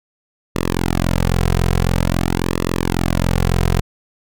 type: tone with flanger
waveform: sawtooth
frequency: 43.65 Hz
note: F1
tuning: in tune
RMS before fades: -17 dBFS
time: 0.55-3.81 s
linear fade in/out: 10 ms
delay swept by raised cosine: 1.3 to 3.5 ms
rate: 0.48 Hz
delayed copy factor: -1
effects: none